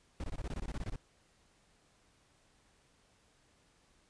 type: noise bursts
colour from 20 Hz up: brown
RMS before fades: -38 dBFS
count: 13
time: 0.2-0.959 s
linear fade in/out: 2 ms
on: 39 ms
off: 21 ms
effects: pink hiss -69 dBFS RMS until 4.09 s + resampled to 22050 Hz